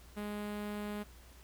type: tone with notch filter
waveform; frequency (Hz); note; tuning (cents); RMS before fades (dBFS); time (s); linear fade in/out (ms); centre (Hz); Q
sawtooth; 207.7; G#3; 0; -40; 0.16-1.04; 20; 5900; 0.95
effects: added 60 Hz sine -55 dBFS peak until 1.43 s + pink hiss -60 dBFS RMS until 1.43 s